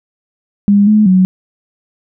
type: tone with pitch steps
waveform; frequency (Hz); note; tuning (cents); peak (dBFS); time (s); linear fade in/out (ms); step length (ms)
sine; 202.4 / 213 / 185.9; G#3 / G#3 / F#3; -44 / +44 / +8; -5; 0.68-1.25; 0; 190
effects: none